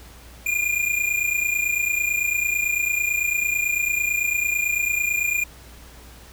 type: tone pair together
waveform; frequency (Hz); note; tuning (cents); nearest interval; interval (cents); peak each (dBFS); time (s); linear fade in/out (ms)
square; 2400 / 2429; D7 / D#7; +37 / -42; unison; 21; -24; 0.46-5.44; 5
effects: added 60 Hz sine -45 dBFS peak until 6.32 s + pink hiss -47 dBFS RMS until 6.32 s